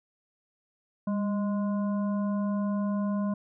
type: harmonic tone with a mistuned harmonic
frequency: 207.7 Hz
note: G#3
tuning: in tune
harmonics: 1 / 3 / 5 / 7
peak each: -26 / -37 / -40 / -51 dBFS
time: 1.07-3.34 s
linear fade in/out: 5 ms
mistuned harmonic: 1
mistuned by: -55 cents
effects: none